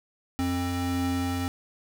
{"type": "tone pair together", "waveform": "square", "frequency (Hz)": [88.9, 265.2], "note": ["F2", "C4"], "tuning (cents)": [31, 23], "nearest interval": "octave + perfect fifth", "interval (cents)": 1892, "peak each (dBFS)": [-31, -28], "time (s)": [0.39, 1.48], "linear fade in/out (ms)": 0, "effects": []}